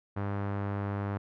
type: tone with low-pass filter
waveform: sawtooth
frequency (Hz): 100.5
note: G2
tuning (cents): +44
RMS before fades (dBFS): -33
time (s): 0.16-1.18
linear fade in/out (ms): 10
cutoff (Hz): 1400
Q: 1.3
effects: none